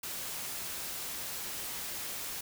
white noise, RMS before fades -39 dBFS, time 0.03-2.41 s, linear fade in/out 5 ms, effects none

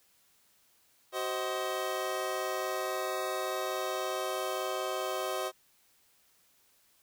25% pulse chord, C diminished, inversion second, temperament just, 376.7 / 523.3 / 627.9 Hz, Gb4 / C5 / Eb5, +31 / 0 / +16 cents, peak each -33 / -33 / -32 dBFS, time 1.12-5.52 s, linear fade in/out 50 ms, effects white hiss -67 dBFS RMS until 7.02 s

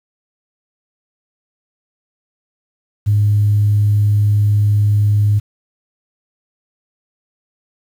sine tone, 103.83 Hz, G#2, in tune, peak -9 dBFS, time 3.06-5.4 s, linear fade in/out 20 ms, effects tanh soft clip ceiling -5 dBFS + 7-bit

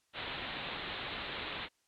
white low-pass noise, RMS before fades -41 dBFS, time 0.13-1.69 s, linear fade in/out 50 ms, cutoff 4000 Hz, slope 96 dB/octave, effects white hiss -75 dBFS RMS until 1.87 s + low-pass 9000 Hz 12 dB/octave

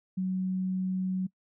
sine tone, 186.5 Hz, F#3, 14 cents sharp, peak -27 dBFS, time 0.17-1.27 s, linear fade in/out 10 ms, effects noise-tail reverb RT60 0.1 s tail -23 dB re dry

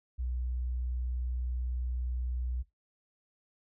sine tone, 61.74 Hz, B1, in tune, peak -31 dBFS, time 0.18-2.63 s, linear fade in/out 20 ms, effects noise-tail reverb RT60 0.2 s tail -19 dB re dry

